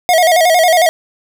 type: tone with vibrato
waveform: square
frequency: 681 Hz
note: F5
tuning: 44 cents flat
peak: -8 dBFS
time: 0.09-0.89 s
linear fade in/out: 0 ms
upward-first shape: square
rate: 11 Hz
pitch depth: 94 cents each way
effects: none